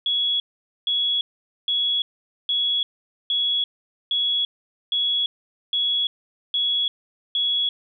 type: tone bursts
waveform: sine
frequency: 3358 Hz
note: G#7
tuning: 18 cents sharp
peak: -19 dBFS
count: 10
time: 0.06-7.69 s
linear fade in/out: 2 ms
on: 340 ms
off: 470 ms
effects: none